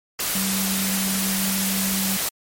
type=tone in noise; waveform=sine; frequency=192.5 Hz; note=G3; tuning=31 cents flat; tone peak=-24 dBFS; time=0.35-2.17 s; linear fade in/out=5 ms; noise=white; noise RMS=-24 dBFS; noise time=0.19-2.29 s; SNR=-3 dB; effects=MP3 64 kbps